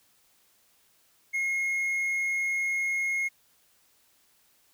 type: tone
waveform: triangle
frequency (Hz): 2155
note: C#7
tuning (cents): -49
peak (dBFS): -24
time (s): 1.33-3.29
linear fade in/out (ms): 20
effects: white hiss -65 dBFS RMS until 4.73 s